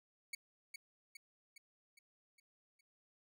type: tone with echo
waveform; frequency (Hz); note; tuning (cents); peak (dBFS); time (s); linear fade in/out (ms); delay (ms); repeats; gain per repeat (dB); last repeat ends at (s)
sawtooth; 2230; C#7; +10; -37; 0.33-0.35; 5; 410; 6; -5; 2.81
effects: none